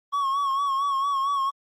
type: tone with vibrato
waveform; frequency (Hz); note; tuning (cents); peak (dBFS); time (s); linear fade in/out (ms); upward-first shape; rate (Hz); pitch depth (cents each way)
triangle; 1106; C#6; -4; -20; 0.12-1.51; 20; sine; 4.4; 54
effects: Opus 24 kbps